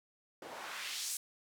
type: noise with band-pass filter sweep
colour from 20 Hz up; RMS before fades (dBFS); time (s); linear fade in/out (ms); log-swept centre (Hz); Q
white; -42; 0.42-1.17; 2; 430 to 8800; 1.2
effects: none